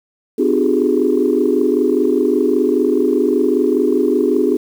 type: tone cluster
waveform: sine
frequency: 256.2 / 301.6 / 358.3 / 397.2 / 422.3 Hz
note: C4 / D4 / F4 / G4 / G#4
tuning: -36 / +46 / +44 / +23 / +29 cents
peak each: -18 dBFS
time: 0.38-4.57 s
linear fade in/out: 10 ms
effects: tanh soft clip ceiling -2 dBFS + 7-bit